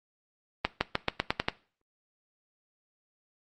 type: accelerating click train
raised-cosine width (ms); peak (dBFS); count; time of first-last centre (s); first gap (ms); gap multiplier
0.3; -8; 8; 0.65-1.485; 160; 0.9
effects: noise-tail reverb RT60 0.4 s tail -19 dB re dry + Opus 24 kbps